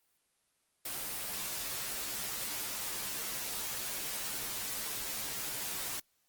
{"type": "noise with comb filter", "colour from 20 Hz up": "white", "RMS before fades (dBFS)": -38, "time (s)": [0.85, 6], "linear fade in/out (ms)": 5, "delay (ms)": 12, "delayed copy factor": -0.9, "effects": ["white hiss -75 dBFS RMS until 6.28 s", "Opus 24 kbps"]}